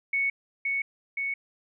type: tone with echo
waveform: sine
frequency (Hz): 2217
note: C#7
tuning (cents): 0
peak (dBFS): -23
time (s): 0.13-0.3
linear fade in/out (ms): 5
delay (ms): 520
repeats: 2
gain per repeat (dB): -2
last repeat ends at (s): 1.34
effects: none